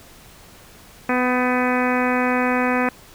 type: harmonic tone with a mistuned harmonic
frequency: 250 Hz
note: B3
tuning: 21 cents sharp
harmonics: 1 / 2 / 3 / 4 / 5 / 6 / 7 / 8 / 9 / 10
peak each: -21 / -24 / -26 / -27 / -28 / -29 / -29 / -30 / -31 / -31 dBFS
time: 1.09-2.89 s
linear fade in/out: 2 ms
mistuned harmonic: 6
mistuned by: +29 cents
effects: pink hiss -46 dBFS RMS until 3.14 s